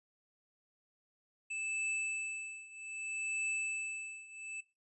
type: tone with tremolo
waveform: square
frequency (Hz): 2630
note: E7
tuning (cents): -5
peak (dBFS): -33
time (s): 1.5-4.61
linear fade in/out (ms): 10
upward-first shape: triangle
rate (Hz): 0.63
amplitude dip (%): 90
effects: noise-tail reverb RT60 0.3 s tail -19 dB re dry + resampled to 24000 Hz